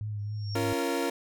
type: tone with vibrato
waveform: sine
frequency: 104.7 Hz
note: G#2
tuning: 15 cents sharp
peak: -31 dBFS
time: 0.01-0.73 s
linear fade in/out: 0 ms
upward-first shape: triangle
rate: 3.7 Hz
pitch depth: 41 cents each way
type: tone with exponential growth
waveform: sine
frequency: 5510 Hz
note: F8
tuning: 24 cents flat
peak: -36 dBFS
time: 0.19-0.55 s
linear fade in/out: 1 ms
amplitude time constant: 78 ms
type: chord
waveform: 30% pulse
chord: Bb minor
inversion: first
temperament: equal with one note detuned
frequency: 277.2 / 344.4 / 466.2 Hz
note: Db4 / F4 / Bb4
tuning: 0 / -24 / 0 cents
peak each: -29 dBFS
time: 0.55-1.1 s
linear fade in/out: 5 ms
effects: none